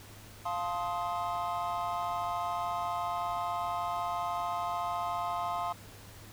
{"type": "chord", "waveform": "triangle", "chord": "F dominant seventh", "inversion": "none", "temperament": "just", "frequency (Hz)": [698.5, 873.1, 1047.7, 1257.2], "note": ["F5", "A5", "C6", "Eb6"], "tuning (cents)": [0, -14, 2, 18], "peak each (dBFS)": [-33, -37, -34, -37], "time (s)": [0.45, 5.73], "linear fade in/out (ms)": 10, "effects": ["added 103 Hz sine -52 dBFS peak until 6.32 s", "pink hiss -52 dBFS RMS until 6.32 s"]}